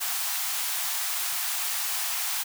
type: high-pass noise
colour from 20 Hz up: white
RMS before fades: -29 dBFS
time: 0-2.44 s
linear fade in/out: 20 ms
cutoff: 670 Hz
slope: 96 dB/octave
effects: none